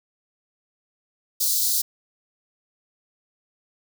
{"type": "high-pass noise", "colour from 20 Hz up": "white", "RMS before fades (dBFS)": -22, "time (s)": [1.4, 1.82], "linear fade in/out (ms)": 10, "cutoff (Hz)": 3900, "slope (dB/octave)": 48, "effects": []}